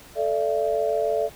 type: chord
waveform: sine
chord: A suspended fourth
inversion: none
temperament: equal with one note detuned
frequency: 440 / 587.3 / 674.3 Hz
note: A4 / D5 / E5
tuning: 0 / 0 / +39 cents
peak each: -25 dBFS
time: 0.15-1.3 s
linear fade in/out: 50 ms
effects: pink hiss -47 dBFS RMS until 1.35 s